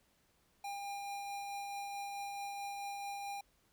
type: tone with tremolo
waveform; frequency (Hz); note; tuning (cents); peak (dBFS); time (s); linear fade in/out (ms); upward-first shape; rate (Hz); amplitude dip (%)
square; 803; G5; +41; -40; 0.64-3.41; 5; triangle; 4.6; 25
effects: pink hiss -73 dBFS RMS until 3.72 s